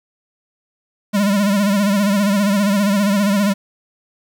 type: tone with vibrato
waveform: square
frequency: 201.4 Hz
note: G3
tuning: 47 cents sharp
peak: -14 dBFS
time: 1.13-3.54 s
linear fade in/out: 20 ms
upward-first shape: sine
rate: 15 Hz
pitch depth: 75 cents each way
effects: 8-bit